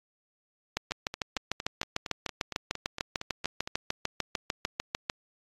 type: two click trains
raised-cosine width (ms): 0.2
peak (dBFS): -18 / -11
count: 13 / 30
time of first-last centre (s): 0.91-3.675 / 0.77-5.098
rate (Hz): 4.34 / 6.7
effects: AAC 32 kbps